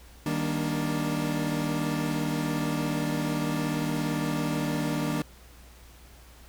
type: chord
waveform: 40% pulse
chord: Eb major seventh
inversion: none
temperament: equal with one note detuned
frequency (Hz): 155.56 / 196 / 236.5 / 293.7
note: Eb3 / G3 / Bb3 / D4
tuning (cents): 0 / 0 / +25 / 0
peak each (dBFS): -30 / -35 / -32 / -30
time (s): 0.26-5.22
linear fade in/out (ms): 2
effects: added 60 Hz sine -50 dBFS peak until 6.48 s + pink hiss -54 dBFS RMS until 6.48 s